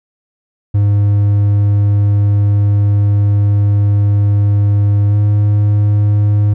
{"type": "tone with pitch glide", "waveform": "triangle", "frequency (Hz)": [102.1, 103.59], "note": ["G#2", "G#2"], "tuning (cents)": [-29, -4], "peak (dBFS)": -6, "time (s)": [0.74, 6.54], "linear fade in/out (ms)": 10, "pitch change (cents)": 25, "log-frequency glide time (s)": [5.09, 5.15], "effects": []}